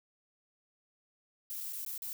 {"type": "noise with dropouts", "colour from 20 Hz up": "violet", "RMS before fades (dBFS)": -40, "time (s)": [1.5, 2.13], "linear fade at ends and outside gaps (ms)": 0, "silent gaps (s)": [[1.604, 1.608], [1.726, 1.731], [1.849, 1.863], [1.978, 2.021]], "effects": []}